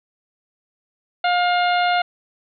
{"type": "harmonic tone with a mistuned harmonic", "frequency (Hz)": 710, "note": "F5", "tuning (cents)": 28, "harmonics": [1, 2, 3, 4, 5, 6], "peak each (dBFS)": [-17, -23, -27, -29, -31, -33], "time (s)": [1.24, 2.02], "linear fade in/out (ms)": 5, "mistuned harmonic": 6, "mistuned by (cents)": -36, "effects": []}